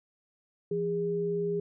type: tone pair together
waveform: sine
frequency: 170 / 408.2 Hz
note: F3 / G#4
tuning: -46 / -30 cents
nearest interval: octave + minor third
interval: 1516 cents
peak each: -34 / -28 dBFS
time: 0.71-1.6 s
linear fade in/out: 5 ms
effects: none